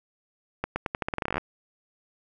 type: accelerating click train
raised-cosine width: 0.5 ms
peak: -12 dBFS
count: 17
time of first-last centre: 0.64-1.381 s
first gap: 120 ms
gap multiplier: 0.85
effects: none